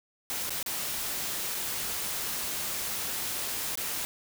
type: noise with dropouts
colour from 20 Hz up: white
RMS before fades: -33 dBFS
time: 0.3-4.05 s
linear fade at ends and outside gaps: 0 ms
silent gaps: 0.495-0.505 / 0.628-0.662 / 1.547-1.551 / 3.755-3.774 s
effects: none